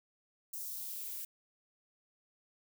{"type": "noise with high-pass filter sweep", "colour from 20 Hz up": "violet", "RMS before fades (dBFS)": -42, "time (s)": [0.53, 1.25], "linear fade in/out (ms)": 5, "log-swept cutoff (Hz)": [6400, 1500], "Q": 1.2, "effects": []}